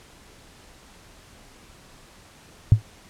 sine tone with exponential decay, 108.2 Hz, A2, 29 cents flat, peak -5 dBFS, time 2.72-2.82 s, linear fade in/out 0 ms, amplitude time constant 20 ms, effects pink hiss -50 dBFS RMS until 3.09 s + low-pass 10000 Hz 12 dB/octave

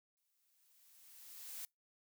blue noise with exponential growth, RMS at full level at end -45 dBFS, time 0.17-1.65 s, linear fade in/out 0 ms, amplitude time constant 320 ms, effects noise-tail reverb RT60 0.2 s tail -26 dB re dry

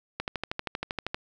click train, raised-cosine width 0.3 ms, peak -14 dBFS, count 13, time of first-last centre 0.2-1.145 s, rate 12.7 Hz, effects none

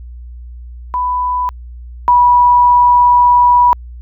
sine tone pair in turn, 994 / 976.4 Hz, B5 / B5, +11 / -20 cents, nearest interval unison, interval 31 cents, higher first, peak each -13 / -5 dBFS, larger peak second, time 0.94-1.49 / 2.08-3.73 s, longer second, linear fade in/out 0 ms, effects added 60 Hz sine -28 dBFS peak until 4.01 s

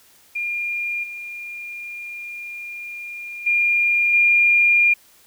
sine tone with level steps, 2409 Hz, D7, 43 cents sharp, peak -22 / -30 / -15 / -12 dBFS, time 0.35-4.94 s, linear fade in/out 10 ms, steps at 1.03 / 3.46 / 4.13 s, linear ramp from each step 10 ms, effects white hiss -53 dBFS RMS until 5.26 s

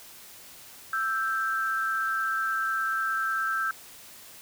sine tone pair together, 1321 / 1570.9 Hz, E6 / G6, +3 / +3 cents, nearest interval minor third, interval 300 cents, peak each -28 dBFS, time 0.93-3.71 s, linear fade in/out 2 ms, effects white hiss -48 dBFS RMS until 4.41 s

